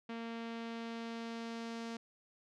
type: tone with low-pass filter sweep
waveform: sawtooth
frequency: 230 Hz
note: A#3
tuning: 23 cents flat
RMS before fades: -43 dBFS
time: 0.09-1.97 s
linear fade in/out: 5 ms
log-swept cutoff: 3100 to 5600 Hz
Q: 1.2
effects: none